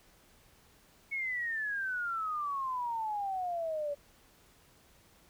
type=exponential sweep; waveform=sine; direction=down; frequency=2217 to 568 Hz; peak=-32 dBFS; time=1.11-3.95 s; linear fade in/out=20 ms; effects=pink hiss -63 dBFS RMS until 5.29 s